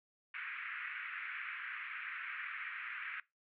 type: band-pass noise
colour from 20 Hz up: white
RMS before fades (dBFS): -44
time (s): 0.34-3.2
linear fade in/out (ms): 2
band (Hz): 1300 to 2400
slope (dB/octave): 48
effects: noise-tail reverb RT60 0.2 s tail -20 dB re dry